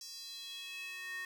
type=tone with high-pass filter sweep; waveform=square; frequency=368.8 Hz; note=F#4; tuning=6 cents flat; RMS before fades=-45 dBFS; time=0.01-1.25 s; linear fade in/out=2 ms; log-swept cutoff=5500 to 1700 Hz; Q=4.6; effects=none